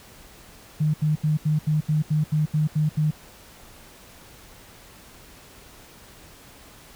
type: tone bursts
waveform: sine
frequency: 152.9 Hz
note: D#3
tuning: 30 cents flat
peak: -18 dBFS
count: 11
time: 0.8-3.11 s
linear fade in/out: 10 ms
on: 140 ms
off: 77 ms
effects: pink hiss -48 dBFS RMS until 6.95 s